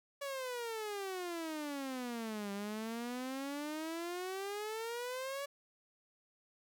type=exponential two-way sweep; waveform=sawtooth; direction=down then up; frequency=570 to 198.1 to 570 Hz; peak=-35 dBFS; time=0.21-5.46 s; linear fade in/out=10 ms; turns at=2.52 s; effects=none